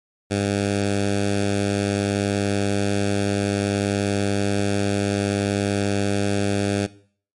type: tone with notch filter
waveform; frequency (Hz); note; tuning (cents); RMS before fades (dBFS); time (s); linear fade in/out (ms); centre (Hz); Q
10% pulse; 100.6; G2; +45; -22; 0.3-6.87; 20; 1100; 1.5
effects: noise-tail reverb RT60 0.5 s tail -18 dB re dry + MP3 48 kbps